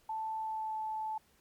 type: tone with pitch glide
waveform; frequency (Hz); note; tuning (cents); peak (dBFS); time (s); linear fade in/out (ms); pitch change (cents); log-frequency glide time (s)
sine; 880 to 871.4; A5 to A5; 0 to -17; -34; 0.09-1.18; 5; -17; 0.37-0.77
effects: pink hiss -68 dBFS RMS until 1.4 s + MP3 96 kbps